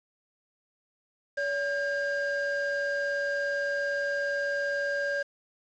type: tone pair together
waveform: triangle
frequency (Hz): 568.5 / 1608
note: C#5 / G6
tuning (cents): +44 / +44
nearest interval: octave + tritone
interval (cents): 1800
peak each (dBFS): -28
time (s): 1.37-5.23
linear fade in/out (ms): 10
effects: resampled to 16000 Hz + 8-bit